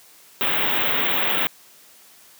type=band-stop noise; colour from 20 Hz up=white; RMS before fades=-21 dBFS; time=0.41-1.47 s; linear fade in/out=0 ms; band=3700 to 16000 Hz; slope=96 dB/octave; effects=white hiss -50 dBFS RMS until 2.39 s + high-pass 150 Hz 12 dB/octave

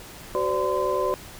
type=tone cluster; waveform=sine; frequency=377.1 / 510 / 581 / 1025 Hz; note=F#4 / C5 / D5 / C6; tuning=+33 / -44 / -19 / -36 cents; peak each=-27 dBFS; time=0.35-1.14 s; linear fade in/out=0 ms; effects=pink hiss -42 dBFS RMS until 1.39 s

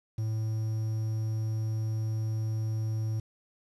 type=tone with quantisation; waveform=triangle; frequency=110 Hz; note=A2; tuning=in tune; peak=-26 dBFS; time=0.18-3.2 s; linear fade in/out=5 ms; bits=9; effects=resampled to 24000 Hz

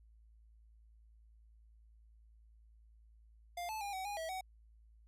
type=tone with pitch steps; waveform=square; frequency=700 / 870 / 808 / 757 / 819 / 648 / 752 Hz; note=F5 / A5 / G#5 / F#5 / G#5 / E5 / F#5; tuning=+4 / -20 / -48 / +39 / -24 / -30 / +28 cents; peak=-40 dBFS; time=3.57-4.41 s; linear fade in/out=5 ms; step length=120 ms; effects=added 55 Hz sine -60 dBFS peak until 5.07 s + resampled to 32000 Hz

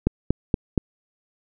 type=click train; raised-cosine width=3 ms; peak=-5 dBFS; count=4; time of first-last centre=0.07-0.778 s; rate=4.24 Hz; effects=none

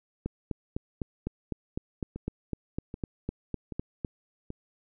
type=two click trains; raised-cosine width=3 ms; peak=-18 / -24 dBFS; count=16 / 4; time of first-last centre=0.26-4.048 / 2.16-4.504 s; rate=3.96 / 1.28 Hz; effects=none

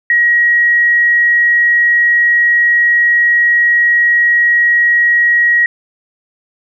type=tone; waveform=sine; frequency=1900 Hz; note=A#6; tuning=33 cents sharp; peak=-7 dBFS; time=0.1-5.66 s; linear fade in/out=2 ms; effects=none

